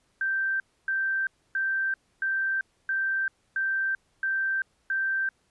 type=tone bursts; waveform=sine; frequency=1565 Hz; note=G6; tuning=3 cents flat; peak=-24 dBFS; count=8; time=0.21-5.29 s; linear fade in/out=2 ms; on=390 ms; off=280 ms; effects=pink hiss -69 dBFS RMS until 5.5 s + resampled to 24000 Hz